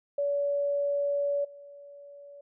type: tone with level steps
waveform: sine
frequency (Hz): 570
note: C#5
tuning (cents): +48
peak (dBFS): -25 / -45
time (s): 0.18-2.41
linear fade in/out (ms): 5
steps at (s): 1.44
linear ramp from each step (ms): 10
effects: none